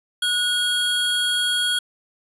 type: tone pair together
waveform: square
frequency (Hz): 1463 / 3284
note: F#6 / G#7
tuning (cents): -20 / -20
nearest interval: octave + major second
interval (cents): 1400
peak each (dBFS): -25 / -21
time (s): 0.22-1.79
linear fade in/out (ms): 5
effects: resampled to 32000 Hz